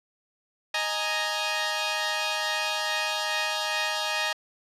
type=chord; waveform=10% pulse; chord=D# suspended fourth; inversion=none; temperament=equal; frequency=622.3 / 830.6 / 932.3 Hz; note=D#5 / G#5 / A#5; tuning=0 / 0 / 0 cents; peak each=-22 dBFS; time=0.74-4.33 s; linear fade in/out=5 ms; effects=low-pass 8000 Hz 12 dB/octave